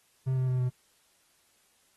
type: tone with pitch steps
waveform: triangle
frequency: 130.81 / 129.08 / 127.38 / 125.7 Hz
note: C3 / C3 / C3 / B2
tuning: 0 / -23 / -46 / +31 cents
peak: -23 dBFS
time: 0.26-0.7 s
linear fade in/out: 20 ms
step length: 110 ms
effects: white hiss -67 dBFS RMS until 1.96 s + AAC 32 kbps